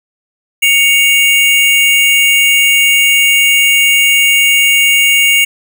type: tone pair together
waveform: square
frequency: 2231 / 2800 Hz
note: C#7 / F7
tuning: +11 / +4 cents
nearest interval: major third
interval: 393 cents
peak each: -10 dBFS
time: 0.62-5.45 s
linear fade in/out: 10 ms
effects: none